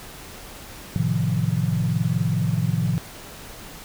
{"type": "chord", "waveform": "sine", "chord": "F dominant seventh", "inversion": "first", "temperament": "equal", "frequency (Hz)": [110, 130.81, 155.56, 174.61], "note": ["A2", "C3", "Eb3", "F3"], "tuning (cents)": [0, 0, 0, 0], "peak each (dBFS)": -25, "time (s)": [0.96, 2.98], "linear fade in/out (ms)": 0, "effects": ["pink hiss -40 dBFS RMS until 3.84 s"]}